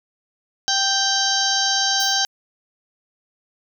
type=harmonic tone; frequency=784 Hz; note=G5; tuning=in tune; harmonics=1 / 2 / 4 / 5 / 6 / 7 / 8; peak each=-25 / -25 / -25 / -25 / -25 / -25 / -25 dBFS; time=0.68-2.25 s; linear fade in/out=0 ms
type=noise with exponential decay; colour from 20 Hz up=violet; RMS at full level=-29 dBFS; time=2-2.27 s; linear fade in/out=1 ms; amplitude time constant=57 ms
effects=none